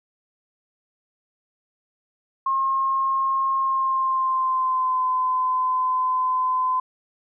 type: tone with pitch glide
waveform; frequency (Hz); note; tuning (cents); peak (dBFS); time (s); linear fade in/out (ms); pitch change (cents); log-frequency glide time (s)
sine; 1073 to 1022.2; C6 to C6; +43 to -41; -19; 2.46-6.8; 5; -84; 3.56-5.05
effects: none